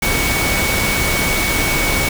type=tone in noise; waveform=sine; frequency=2236 Hz; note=C#7; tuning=14 cents sharp; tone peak=-20 dBFS; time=0.02-2.09 s; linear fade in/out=5 ms; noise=pink; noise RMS=-18 dBFS; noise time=0.02-2.09 s; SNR=-5 dB; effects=none